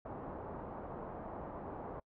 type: low-pass noise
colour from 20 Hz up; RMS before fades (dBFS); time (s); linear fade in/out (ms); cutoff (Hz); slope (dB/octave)
white; -45; 0.05-2; 5; 940; 24
effects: noise-tail reverb RT60 0.1 s tail -26 dB re dry